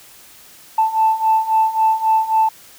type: beating tone pair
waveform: sine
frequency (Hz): 880 / 883.7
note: A5 / A5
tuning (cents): 0 / +7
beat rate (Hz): 3.7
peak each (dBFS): -17 / -14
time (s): 0.78-2.49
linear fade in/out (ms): 5
effects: tanh soft clip ceiling -6 dBFS + white hiss -44 dBFS RMS until 2.78 s